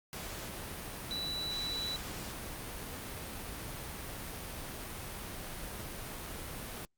sine tone in noise, 3951 Hz, B7, in tune, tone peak -35 dBFS, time 1.11-1.96 s, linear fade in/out 0 ms, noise pink, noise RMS -42 dBFS, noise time 0.13-6.85 s, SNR +4 dB, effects Opus 48 kbps

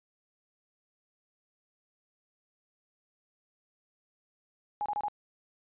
sine tone bursts, 832 Hz, G#5, 3 cents sharp, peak -29 dBFS, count 4, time 4.81-5.083 s, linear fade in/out 0 ms, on 48 ms, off 27 ms, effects resampled to 8000 Hz

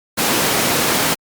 pink high-pass noise, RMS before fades -17 dBFS, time 0.17-1.15 s, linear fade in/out 20 ms, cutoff 190 Hz, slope 12 dB/octave, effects Opus 48 kbps

